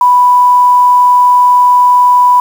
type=tone with quantisation; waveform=sine; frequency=987.8 Hz; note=B5; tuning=in tune; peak=-3 dBFS; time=0.01-2.4 s; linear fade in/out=2 ms; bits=5; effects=none